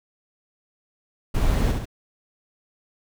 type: noise with echo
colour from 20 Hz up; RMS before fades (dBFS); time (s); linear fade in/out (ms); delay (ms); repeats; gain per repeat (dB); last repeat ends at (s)
brown; -20; 1.34-1.72; 10; 68; 2; -4; 1.856
effects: none